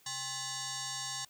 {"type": "tone with frequency modulation", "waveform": "sine", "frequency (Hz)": 1063, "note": "C6", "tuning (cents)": 27, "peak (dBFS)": -34, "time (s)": [0.06, 1.25], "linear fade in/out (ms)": 5, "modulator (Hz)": 931, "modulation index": 7.5, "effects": ["tanh soft clip ceiling -34 dBFS", "white hiss -64 dBFS RMS until 1.29 s"]}